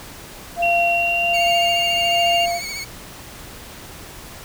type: tone with tremolo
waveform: sine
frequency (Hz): 690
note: F5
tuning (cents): -21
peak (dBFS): -16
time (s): 0.56-2.61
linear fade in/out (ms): 50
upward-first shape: sine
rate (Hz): 1.3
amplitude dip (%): 55
type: tone with pitch glide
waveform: sine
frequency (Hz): 2741 to 2797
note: F7 to F7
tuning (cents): -33 to +2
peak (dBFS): -18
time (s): 0.62-2.46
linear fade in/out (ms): 10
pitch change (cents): +35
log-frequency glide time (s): 0.91-1.57
type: tone with vibrato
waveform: 20% pulse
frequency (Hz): 2222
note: C#7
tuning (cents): +4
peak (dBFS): -22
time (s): 1.33-2.85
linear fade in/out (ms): 20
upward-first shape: sine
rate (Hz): 14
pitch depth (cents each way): 42
effects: pink hiss -38 dBFS RMS until 4.44 s